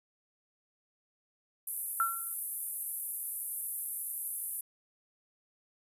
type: band-pass noise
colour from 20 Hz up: white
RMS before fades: -38 dBFS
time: 1.67-4.61 s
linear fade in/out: 5 ms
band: 10000 to 13000 Hz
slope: 48 dB/octave
type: tone with exponential decay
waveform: sine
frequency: 1358 Hz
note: F6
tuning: 49 cents flat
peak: -23 dBFS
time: 2-2.34 s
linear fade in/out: 1 ms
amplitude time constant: 73 ms
effects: resampled to 32000 Hz

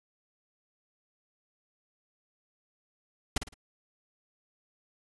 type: noise with echo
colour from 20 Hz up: pink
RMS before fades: -27 dBFS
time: 3.36-3.38 s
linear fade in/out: 5 ms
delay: 54 ms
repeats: 3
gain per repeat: -9 dB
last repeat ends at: 3.542 s
effects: resampled to 24000 Hz

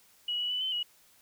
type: tone with pitch steps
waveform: sine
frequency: 2918 / 2939 / 2982 / 3065 / 2913 Hz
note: F#7 / F#7 / F#7 / G7 / F#7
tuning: -25 / -12 / +13 / -40 / -28 cents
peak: -29 dBFS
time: 0.28-0.83 s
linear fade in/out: 5 ms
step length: 110 ms
effects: white hiss -62 dBFS RMS until 1.21 s

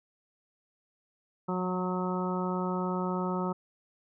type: harmonic tone with a mistuned harmonic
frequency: 183.1 Hz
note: F#3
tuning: 18 cents flat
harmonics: 1 / 2 / 3 / 4 / 5 / 6 / 7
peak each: -31 / -35 / -39 / -42 / -37 / -43 / -38 dBFS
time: 1.48-3.53 s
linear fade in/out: 10 ms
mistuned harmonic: 1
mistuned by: -18 cents
effects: none

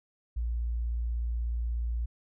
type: tone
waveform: sine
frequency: 58.27 Hz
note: A#1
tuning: in tune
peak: -28 dBFS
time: 0.36-2.06 s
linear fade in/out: 10 ms
effects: none

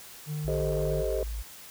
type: tone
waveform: triangle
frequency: 151 Hz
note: D3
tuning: 48 cents sharp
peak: -28 dBFS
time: 0.26-1.04 s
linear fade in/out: 50 ms
type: tone with pitch glide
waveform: sine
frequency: 60.2 to 54.89 Hz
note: B1 to A1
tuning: -44 to -3 cents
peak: -31 dBFS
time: 0.44-1.43 s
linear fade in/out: 20 ms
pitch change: -159 cents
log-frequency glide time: 0.61-0.71 s
type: chord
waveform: sine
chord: A half-diminished seventh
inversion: third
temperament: equal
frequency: 392 / 440 / 523.3 / 622.3 Hz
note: G4 / A4 / C5 / Eb5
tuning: 0 / 0 / 0 / 0 cents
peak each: -32 dBFS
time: 0.48-1.23 s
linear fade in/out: 0 ms
effects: tanh soft clip ceiling -19 dBFS + white hiss -47 dBFS RMS until 1.7 s

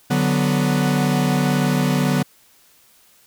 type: chord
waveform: 45% pulse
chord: B minor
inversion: first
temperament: equal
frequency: 146.83 / 185 / 246.9 Hz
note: D3 / F#3 / B3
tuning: 0 / 0 / 0 cents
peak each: -20 / -21 / -21 dBFS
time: 0.1-2.23 s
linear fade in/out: 10 ms
effects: white hiss -54 dBFS RMS until 3.26 s

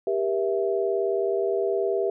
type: chord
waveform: sine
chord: E diminished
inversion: first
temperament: just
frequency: 395.6 / 474.7 / 659.3 Hz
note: G4 / Bb4 / E5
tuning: +16 / +31 / 0 cents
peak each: -24 / -28 / -28 dBFS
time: 0.07-2.1 s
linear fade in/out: 2 ms
effects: none

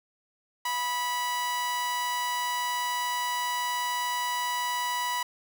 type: tone with amplitude modulation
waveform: sawtooth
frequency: 981 Hz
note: B5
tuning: 12 cents flat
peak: -22 dBFS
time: 0.65-5.23 s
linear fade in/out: 5 ms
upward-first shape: sine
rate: 275 Hz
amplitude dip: 35%
effects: none

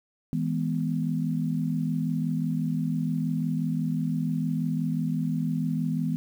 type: chord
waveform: sine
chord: E major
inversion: none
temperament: equal with one note detuned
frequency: 161.8 / 207.7 / 246.9 Hz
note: E3 / G#3 / B3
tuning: -32 / 0 / 0 cents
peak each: -27 / -32 / -29 dBFS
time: 0.33-6.16 s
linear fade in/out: 0 ms
effects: 9-bit

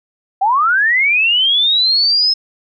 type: linear sweep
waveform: sine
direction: up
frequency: 740 to 5200 Hz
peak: -10 dBFS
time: 0.41-2.34 s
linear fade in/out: 10 ms
effects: none

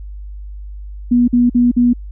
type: tone bursts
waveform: sine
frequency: 242.7 Hz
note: B3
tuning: 30 cents flat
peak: -8 dBFS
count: 4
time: 1.11-1.934 s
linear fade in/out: 10 ms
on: 170 ms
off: 48 ms
effects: added 50 Hz sine -27 dBFS peak until 2.11 s

